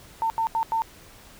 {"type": "tone bursts at uneven times", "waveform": "sine", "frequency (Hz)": 903, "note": "A5", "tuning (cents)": 45, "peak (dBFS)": -21, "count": 4, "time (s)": [[0.22, 0.3], [0.38, 0.47], [0.55, 0.63], [0.72, 0.82]], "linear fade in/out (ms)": 0, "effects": ["pink hiss -49 dBFS RMS until 1.39 s"]}